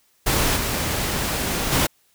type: noise with level steps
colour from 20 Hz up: pink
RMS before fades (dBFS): -20 / -24 / -19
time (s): 0.26-1.87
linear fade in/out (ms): 10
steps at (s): 0.55 / 1.71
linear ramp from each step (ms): 20
effects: white hiss -62 dBFS RMS until 2.14 s